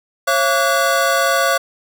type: tone cluster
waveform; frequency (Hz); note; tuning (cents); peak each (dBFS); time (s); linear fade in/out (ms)
square; 543 / 678 / 1144 / 1468; C#5 / E5 / D6 / F#6; -36 / +49 / -46 / -14; -20; 0.27-1.58; 10
effects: none